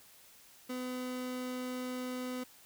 30% pulse tone, 252.3 Hz, B3, 37 cents sharp, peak -34 dBFS, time 0.69-2.44 s, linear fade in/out 10 ms, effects white hiss -59 dBFS RMS until 2.65 s

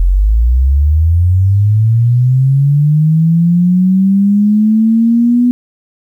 sine linear sweep, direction up, 42 to 246.9 Hz, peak -6 dBFS, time 0-5.51 s, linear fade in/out 0 ms, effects 8-bit

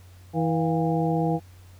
harmonic tone with a mistuned harmonic, 162.2 Hz, E3, 28 cents flat, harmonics 1 / 2 / 3 / 4 / 5, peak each -24 / -27 / -29 / -30 / -31 dBFS, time 0.33-1.4 s, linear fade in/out 50 ms, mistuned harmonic 4, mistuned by +120 cents, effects added 91 Hz sine -46 dBFS peak until 1.79 s + pink hiss -57 dBFS RMS until 1.79 s

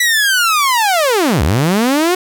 sawtooth linear two-way sweep, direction down then up, 1975.5 to 64 to 372.1 Hz, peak -7 dBFS, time 0-2.15 s, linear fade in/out 5 ms, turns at 1.43 s, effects 7-bit

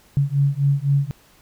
sine beating tone pair, 138.59 / 142.49 Hz, C#3 / C#3, 0 / +48 cents, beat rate 3.9 Hz, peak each -19 dBFS, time 0.17-1.11 s, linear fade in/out 0 ms, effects pink hiss -54 dBFS RMS until 1.41 s

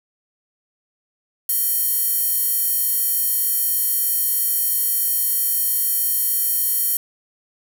square tone with high-pass filter, 622.3 Hz, D#5, in tune, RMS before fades -20 dBFS, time 1.49-6.97 s, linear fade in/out 2 ms, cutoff 12000 Hz, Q 1.6, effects none

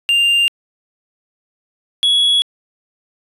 triangle tone pair in turn, 2794 / 3359 Hz, F7 / G#7, 0 / +19 cents, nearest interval minor third, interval 319 cents, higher second, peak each -9 dBFS, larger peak neither, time 0.09-0.48 / 2.03-2.42 s, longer neither, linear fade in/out 0 ms, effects resampled to 32000 Hz

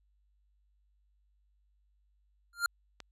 square tone with exponential growth, 1396.9 Hz, F6, in tune, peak -23 dBFS, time 2.53-2.66 s, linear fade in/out 2 ms, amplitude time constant 27 ms
click, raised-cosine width 0.2 ms, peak -27 dBFS, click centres 3.003 s
effects added 50 Hz sine -68 dBFS peak until 3.11 s + resampled to 32000 Hz

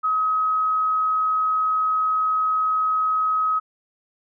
sine tone, 1271 Hz, D#6, 36 cents sharp, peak -18 dBFS, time 0.03-3.6 s, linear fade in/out 20 ms, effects none

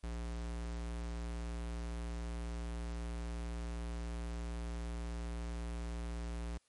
square tone, 58.1 Hz, A#1, 5 cents flat, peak -39 dBFS, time 0.03-6.58 s, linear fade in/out 10 ms, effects white hiss -75 dBFS RMS until 6.68 s + MP3 48 kbps

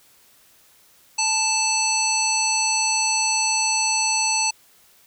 harmonic tone with a mistuned harmonic, 880 Hz, A5, in tune, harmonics 1 / 3 / 5 / 7 / 9, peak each -25 / -25 / -25 / -25 / -25 dBFS, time 1.18-4.51 s, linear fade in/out 10 ms, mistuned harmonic 7, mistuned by -32 cents, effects white hiss -55 dBFS RMS until 5.06 s

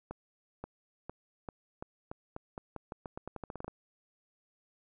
accelerating click train, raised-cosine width 1 ms, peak -26 dBFS, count 20, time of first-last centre 0.11-3.68 s, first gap 530 ms, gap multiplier 0.86, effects none

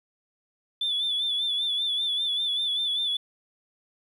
sine tone with vibrato, 3484 Hz, A7, 18 cents flat, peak -23 dBFS, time 0.81-3.17 s, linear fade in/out 5 ms, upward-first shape sine, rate 5.1 Hz, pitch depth 57 cents each way, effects tanh soft clip ceiling -20 dBFS + 10-bit

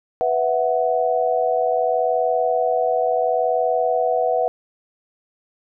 sine chord, B suspended fourth, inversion none, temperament equal, 493.9 / 659.3 / 740 Hz, B4 / E5 / F#5, 0 / 0 / 0 cents, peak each -21 dBFS, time 0.21-4.48 s, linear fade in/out 0 ms, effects none

